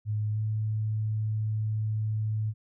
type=tone with pitch glide; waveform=sine; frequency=106.3 to 108.22 Hz; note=G#2 to A2; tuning=+41 to -28 cents; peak=-26 dBFS; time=0.05-2.54 s; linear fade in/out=50 ms; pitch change=+31 cents; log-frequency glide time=0.32-0.39 s; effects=none